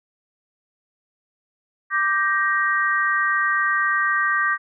sine chord, G minor, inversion second, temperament just, 1176 / 1568 / 1881.6 Hz, D6 / G6 / Bb6, +2 / 0 / +16 cents, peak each -22 dBFS, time 1.9-4.58 s, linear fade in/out 50 ms, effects none

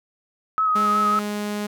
sine tone with vibrato, 1274 Hz, D#6, 41 cents sharp, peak -17 dBFS, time 0.58-1.19 s, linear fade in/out 0 ms, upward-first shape sine, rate 5.4 Hz, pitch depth 27 cents each way
sawtooth tone, 207.7 Hz, G#3, in tune, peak -21 dBFS, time 0.75-1.67 s, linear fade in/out 10 ms
effects none

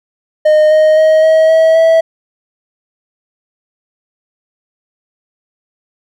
triangle tone with pitch steps, 614 / 621.5 / 629.1 / 636.8 / 644.5 / 652.4 Hz, D#5 / D#5 / D#5 / D#5 / E5 / E5, -23 / -2 / +19 / +40 / -39 / -18 cents, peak -3 dBFS, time 0.45-2.01 s, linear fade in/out 10 ms, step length 260 ms, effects none

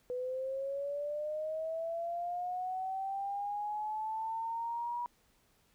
sine linear sweep, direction up, 493.9 to 967 Hz, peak -34 dBFS, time 0.1-5.06 s, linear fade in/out 0 ms, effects pink hiss -70 dBFS RMS until 5.74 s

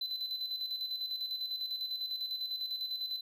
triangle tone with tremolo, 4026 Hz, B7, 33 cents sharp, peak -32 dBFS, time 0.01-3.21 s, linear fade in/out 5 ms, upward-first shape square, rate 10 Hz, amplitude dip 50%, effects none

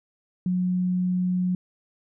sine tone, 181.6 Hz, F#3, 32 cents flat, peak -21 dBFS, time 0.46-1.55 s, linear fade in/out 2 ms, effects none

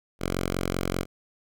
5% pulse tone, 45.16 Hz, F#1, 41 cents flat, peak -15 dBFS, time 0.19-1.06 s, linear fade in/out 50 ms, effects none

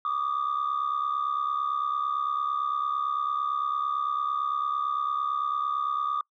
sine tone pair together, 1159.1 / 1228 Hz, D6 / D#6, -23 / -23 cents, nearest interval minor second, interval 100 cents, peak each -27 dBFS, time 0.05-6.21 s, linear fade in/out 2 ms, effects noise-tail reverb RT60 0.1 s tail -25 dB re dry + tanh soft clip ceiling -21 dBFS

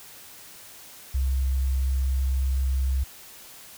sine tone, 66 Hz, C2, 16 cents sharp, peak -21 dBFS, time 1.14-3.04 s, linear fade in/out 10 ms, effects white hiss -46 dBFS RMS until 3.77 s

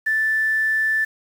sine tone with quantisation, 1760 Hz, A6, in tune, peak -17 dBFS, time 0.06-1.05 s, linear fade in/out 10 ms, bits 7, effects none

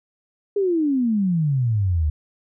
sine exponential sweep, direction down, 415.3 to 72.8 Hz, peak -17 dBFS, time 0.56-2.1 s, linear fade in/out 5 ms, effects none

